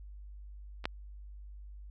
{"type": "clicks", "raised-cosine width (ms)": 0.3, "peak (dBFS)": [-30, -15], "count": 2, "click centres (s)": [0.842, 0.855], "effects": ["added 50 Hz sine -45 dBFS peak until 1.9 s"]}